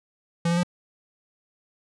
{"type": "tone with pitch steps", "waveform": "square", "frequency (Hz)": [169.3, 171.9, 176.6], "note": ["E3", "F3", "F3"], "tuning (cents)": [46, -27, 20], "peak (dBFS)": -21, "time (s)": [0.45, 0.633], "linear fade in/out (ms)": 5, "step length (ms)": 61, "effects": ["resampled to 22050 Hz"]}